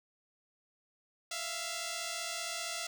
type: tone pair together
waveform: 5% pulse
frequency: 660 / 695.3 Hz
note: E5 / F5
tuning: +2 / -8 cents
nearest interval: minor second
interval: 90 cents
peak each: -28 dBFS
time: 1.31-2.87 s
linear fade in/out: 5 ms
effects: none